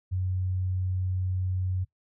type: tone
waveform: sine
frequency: 92.5 Hz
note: F#2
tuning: in tune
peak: -26 dBFS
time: 0.11-1.85 s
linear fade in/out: 20 ms
effects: noise-tail reverb RT60 0.1 s tail -17 dB re dry